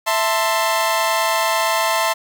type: chord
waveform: sawtooth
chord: A minor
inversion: second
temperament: equal with one note detuned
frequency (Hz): 659.3 / 888.7 / 1046.5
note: E5 / A5 / C6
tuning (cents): 0 / +17 / 0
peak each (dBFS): -17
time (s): 0.06-2.14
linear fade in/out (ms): 20
effects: 7-bit